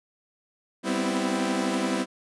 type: chord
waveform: sawtooth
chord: C major seventh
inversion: second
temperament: equal with one note detuned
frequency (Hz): 196 / 249.8 / 261.6 / 329.6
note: G3 / B3 / C4 / E4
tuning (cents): 0 / +20 / 0 / 0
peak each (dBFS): -26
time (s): 0.83-2.06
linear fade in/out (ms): 50
effects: resampled to 24000 Hz